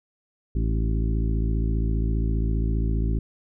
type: harmonic tone with a mistuned harmonic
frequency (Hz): 55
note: A1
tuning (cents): 0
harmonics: 1 / 2 / 3 / 4 / 5 / 6 / 7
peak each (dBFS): -22 / -28 / -32 / -34 / -36 / -38 / -39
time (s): 0.55-3.19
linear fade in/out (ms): 5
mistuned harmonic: 6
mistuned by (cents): -43
effects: none